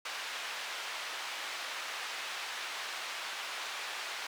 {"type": "band-pass noise", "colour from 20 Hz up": "white", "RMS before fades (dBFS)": -40, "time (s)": [0.05, 4.27], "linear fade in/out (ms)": 5, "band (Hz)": [760, 3300], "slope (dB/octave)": 12, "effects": []}